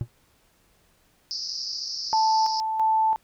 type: tone with exponential decay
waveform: triangle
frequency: 117.6 Hz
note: A#2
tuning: 16 cents sharp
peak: -18 dBFS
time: 0.01-0.08 s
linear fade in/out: 0 ms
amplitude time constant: 15 ms
type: band-pass noise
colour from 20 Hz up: white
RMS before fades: -32 dBFS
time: 1.31-2.6 s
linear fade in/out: 0 ms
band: 4700 to 5400 Hz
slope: 96 dB/octave
type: tone with tremolo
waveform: sine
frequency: 880 Hz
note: A5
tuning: in tune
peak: -18 dBFS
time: 2.13-3.16 s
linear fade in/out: 0 ms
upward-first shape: square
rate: 1.5 Hz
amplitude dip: 50%
effects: pink hiss -63 dBFS RMS until 3.23 s